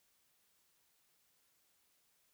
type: silence
effects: white hiss -75 dBFS RMS until 2.33 s